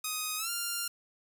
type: tone with pitch glide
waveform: 5% pulse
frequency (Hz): 1251 to 1396.1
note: D#6 to F6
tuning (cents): +9 to -1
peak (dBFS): -21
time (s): 0.04-0.88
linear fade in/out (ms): 5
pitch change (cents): +190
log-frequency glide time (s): 0.37-0.5
effects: 9-bit